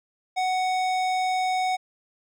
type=tone with hard clipping; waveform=sine; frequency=743 Hz; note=F#5; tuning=7 cents sharp; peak=-24 dBFS; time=0.36-1.77 s; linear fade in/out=20 ms; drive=15 dB; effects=none